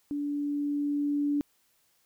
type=tone with level ramp; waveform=sine; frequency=289.3 Hz; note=D4; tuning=26 cents flat; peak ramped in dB=-29 to -24 dBFS; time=0.11-1.41 s; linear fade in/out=0 ms; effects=white hiss -69 dBFS RMS until 2.05 s